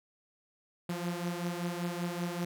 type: beating tone pair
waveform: sawtooth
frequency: 172.6 / 177.8 Hz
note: F3 / F3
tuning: -20 / +31 cents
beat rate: 5.2 Hz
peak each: -31 / -34 dBFS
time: 0.89-2.45 s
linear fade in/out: 5 ms
effects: none